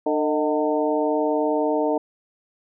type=harmonic tone with a mistuned harmonic; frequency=150.3 Hz; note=D3; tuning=40 cents sharp; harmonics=2 / 3 / 4 / 5 / 6; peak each=-24 / -24 / -24 / -30 / -28 dBFS; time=0.06-1.98 s; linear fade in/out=5 ms; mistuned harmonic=4; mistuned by=+57 cents; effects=none

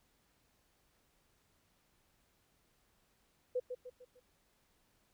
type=tone with echo; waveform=sine; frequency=500 Hz; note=B4; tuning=21 cents sharp; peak=-31 dBFS; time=3.55-3.6 s; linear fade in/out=10 ms; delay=150 ms; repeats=4; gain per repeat=-7 dB; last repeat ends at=4.2 s; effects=pink hiss -74 dBFS RMS until 5.13 s

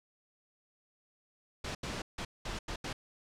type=noise bursts at uneven times; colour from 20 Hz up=pink; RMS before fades=-38 dBFS; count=6; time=1.64-1.75 / 1.83-2.02 / 2.18-2.25 / 2.45-2.59 / 2.68-2.76 / 2.84-2.93 s; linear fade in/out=5 ms; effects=low-pass 6000 Hz 12 dB/octave

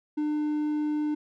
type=tone; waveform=triangle; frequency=300.5 Hz; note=D4; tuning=40 cents sharp; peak=-23 dBFS; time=0.17-1.15 s; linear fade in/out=10 ms; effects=none

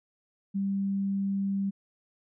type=tone; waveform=sine; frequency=196.7 Hz; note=G3; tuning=6 cents sharp; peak=-26 dBFS; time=0.54-1.71 s; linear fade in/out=20 ms; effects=none

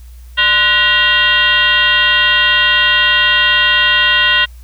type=tone with frequency modulation; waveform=sine; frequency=2349 Hz; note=D7; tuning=in tune; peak=-8 dBFS; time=0.37-4.46 s; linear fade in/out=20 ms; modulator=438 Hz; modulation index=2.5; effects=added 60 Hz sine -32 dBFS peak until 4.63 s + white hiss -50 dBFS RMS until 4.63 s

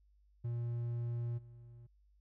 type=tone with level steps; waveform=triangle; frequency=118.6 Hz; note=A#2; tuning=30 cents sharp; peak=-33 / -50 dBFS; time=0.44-1.87 s; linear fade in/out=10 ms; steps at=1.37 s; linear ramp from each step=20 ms; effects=added 50 Hz sine -65 dBFS peak until 2.2 s

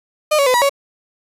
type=tone with pitch steps; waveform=35% pulse; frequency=609 / 560 / 506 / 967 / 558 Hz; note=D#5 / C#5 / B4 / B5 / C#5; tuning=-37 / +18 / +42 / -37 / +11 cents; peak=-10 dBFS; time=0.31-0.695 s; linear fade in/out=10 ms; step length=77 ms; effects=resampled to 32000 Hz

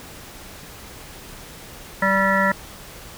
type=harmonic tone; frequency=194.1 Hz; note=G3; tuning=17 cents flat; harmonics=1 / 3 / 5 / 7 / 9 / 10; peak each=-23 / -23 / -23 / -23 / -23 / -23 dBFS; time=2.02-2.52 s; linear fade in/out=5 ms; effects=pink hiss -40 dBFS RMS until 3.17 s

